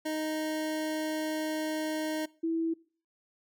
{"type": "tone pair in turn", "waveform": ["25% pulse", "sine"], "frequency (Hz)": [311.1, 328], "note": ["D#4", "E4"], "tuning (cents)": [0, -9], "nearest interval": "minor second", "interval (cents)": 91, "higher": "second", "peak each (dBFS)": -27, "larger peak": "neither", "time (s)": [[0.05, 2.26], [2.43, 2.74]], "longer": "first", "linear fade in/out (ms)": 10, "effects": ["noise-tail reverb RT60 0.4 s tail -22 dB re dry"]}